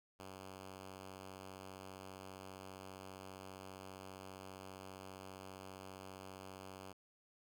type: tone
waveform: 5% pulse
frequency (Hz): 95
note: F#2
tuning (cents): +46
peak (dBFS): -39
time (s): 0.19-6.93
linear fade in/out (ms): 10
effects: none